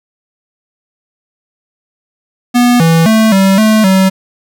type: tone with pitch steps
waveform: square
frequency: 243.7 / 164.5 / 220.4 / 193.2 / 217.3 / 190.2 Hz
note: B3 / E3 / A3 / G3 / A3 / F#3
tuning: -23 / -3 / +3 / -25 / -21 / +48 cents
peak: -6 dBFS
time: 2.54-4.1 s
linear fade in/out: 20 ms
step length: 260 ms
effects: none